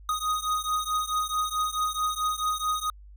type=beating tone pair; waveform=square; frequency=1244.5 / 1249.1 Hz; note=D#6 / D#6; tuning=0 / +6 cents; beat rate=4.6 Hz; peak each=-29 / -30 dBFS; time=0.09-2.9 s; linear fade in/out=2 ms; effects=added 50 Hz sine -45 dBFS peak until 3.16 s